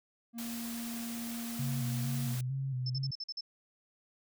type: tone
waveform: triangle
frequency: 233.1 Hz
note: A#3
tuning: in tune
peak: -36 dBFS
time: 0.33-2.37 s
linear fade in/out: 50 ms
type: noise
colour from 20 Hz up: white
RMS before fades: -44 dBFS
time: 0.38-2.41 s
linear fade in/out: 5 ms
type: tone with vibrato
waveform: sine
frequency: 130.81 Hz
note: C3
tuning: in tune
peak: -32 dBFS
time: 1.59-3.11 s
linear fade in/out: 5 ms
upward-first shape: square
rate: 2.2 Hz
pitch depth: 55 cents each way
type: tone bursts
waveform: sine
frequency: 5274 Hz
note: E8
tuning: in tune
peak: -36 dBFS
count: 7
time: 2.86-3.409 s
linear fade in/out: 5 ms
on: 39 ms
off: 46 ms
effects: none